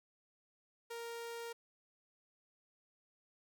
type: tone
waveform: sawtooth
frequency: 466.2 Hz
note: A#4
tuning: in tune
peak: -39 dBFS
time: 0.9-1.53 s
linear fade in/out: 10 ms
effects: none